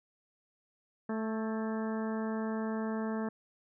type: harmonic tone with a mistuned harmonic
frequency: 220 Hz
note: A3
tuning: in tune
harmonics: 1 / 2 / 3 / 4 / 5 / 6 / 7 / 8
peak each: -33 / -39 / -43 / -45 / -47 / -49 / -50 / -51 dBFS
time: 1.09-3.29 s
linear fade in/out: 5 ms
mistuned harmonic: 7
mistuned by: +53 cents
effects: none